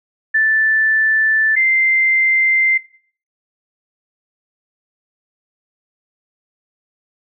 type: tone pair in turn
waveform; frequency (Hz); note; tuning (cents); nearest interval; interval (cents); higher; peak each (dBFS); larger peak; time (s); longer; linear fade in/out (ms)
sine; 1760 / 2085; A6 / C7; 0 / -7; minor third; 293; second; -11; neither; 0.34-1.56 / 1.56-2.78; neither; 10
effects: noise-tail reverb RT60 0.5 s tail -18 dB re dry